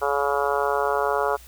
harmonic tone, 141.5 Hz, C#3, 36 cents sharp, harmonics 3 / 4 / 5 / 6 / 7 / 8 / 9 / 10, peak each -26 / -27 / -28 / -29 / -29 / -30 / -31 / -31 dBFS, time 0.01-1.37 s, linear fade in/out 20 ms, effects added 60 Hz sine -46 dBFS peak until 1.47 s + white hiss -49 dBFS RMS until 1.47 s

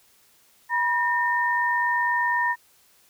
sine tone pair together, 968.1 / 1824 Hz, B5 / A#6, -35 / -38 cents, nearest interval major seventh, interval 1097 cents, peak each -23 dBFS, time 0.69-2.56 s, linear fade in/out 50 ms, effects white hiss -59 dBFS RMS until 3.09 s

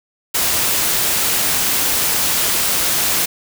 white noise, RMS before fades -17 dBFS, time 0.34-3.26 s, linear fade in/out 10 ms, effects none

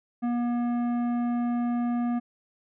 sine tone with tanh clipping, 240 Hz, B3, 49 cents flat, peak -26 dBFS, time 0.22-2.2 s, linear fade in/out 20 ms, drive 12 dB, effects none

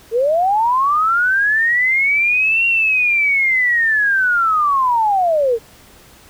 sine linear two-way sweep, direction up then down, 435.4 to 2761 to 435.4 Hz, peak -12 dBFS, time 0.11-5.59 s, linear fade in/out 50 ms, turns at 2.66 s, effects pink hiss -45 dBFS RMS until 6.29 s

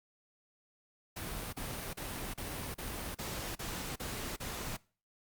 pink noise bursts, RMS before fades -40 dBFS, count 9, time 1.16-4.77 s, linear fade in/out 10 ms, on 370 ms, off 35 ms, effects noise-tail reverb RT60 0.4 s tail -23 dB re dry + Opus 48 kbps

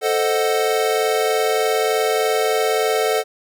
square chord, A diminished seventh, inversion none, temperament equal, 440 / 523.3 / 622.3 / 740 Hz, A4 / C5 / Eb5 / Gb5, 0 / 0 / 0 / 0 cents, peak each -20 / -25 / -25 / -24 dBFS, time 0.01-3.24 s, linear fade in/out 50 ms, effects none

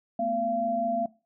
sine tone cluster, 222 / 247.3 / 683 Hz, A3 / B3 / F5, +16 / +3 / -39 cents, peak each -35 / -34 / -26 dBFS, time 0.19-1.06 s, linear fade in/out 5 ms, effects noise-tail reverb RT60 0.3 s tail -19 dB re dry

